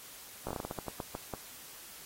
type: slowing click train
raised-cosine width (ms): 1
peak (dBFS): -23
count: 13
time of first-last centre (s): 0.47-1.337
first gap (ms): 16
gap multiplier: 1.25
effects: white hiss -50 dBFS RMS until 2.05 s + AAC 48 kbps